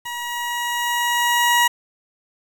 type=tone with level ramp; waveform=20% pulse; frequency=958 Hz; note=A#5; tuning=47 cents sharp; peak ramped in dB=-22 to -8 dBFS; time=0.05-1.68 s; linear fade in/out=10 ms; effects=7-bit